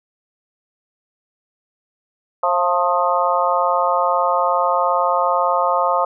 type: harmonic tone with a mistuned harmonic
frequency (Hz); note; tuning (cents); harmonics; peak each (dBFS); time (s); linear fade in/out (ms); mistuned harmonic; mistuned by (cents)
177.7; F3; +30; 3 / 4 / 5 / 6 / 7; -21 / -21 / -21 / -21 / -21; 2.43-6.05; 5; 4; -48
effects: none